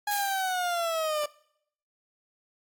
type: linear sweep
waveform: 30% pulse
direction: down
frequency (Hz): 830.6 to 587.3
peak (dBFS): -24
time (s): 0.07-1.26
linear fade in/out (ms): 5
type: noise with exponential decay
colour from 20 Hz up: blue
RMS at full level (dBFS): -31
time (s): 0.11-1.03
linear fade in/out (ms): 2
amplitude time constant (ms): 200
effects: noise-tail reverb RT60 0.7 s tail -22 dB re dry + AAC 64 kbps